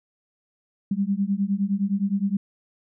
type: beating tone pair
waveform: sine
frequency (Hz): 193.8 / 203.5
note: G3 / G#3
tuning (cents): -20 / -35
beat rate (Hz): 9.7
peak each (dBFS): -24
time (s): 0.91-2.37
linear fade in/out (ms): 5
effects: none